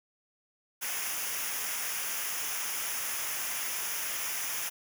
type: noise with comb filter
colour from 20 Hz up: white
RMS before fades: -34 dBFS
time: 0.81-4.7 s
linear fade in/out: 20 ms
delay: 0.24 ms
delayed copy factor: -0.7
effects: none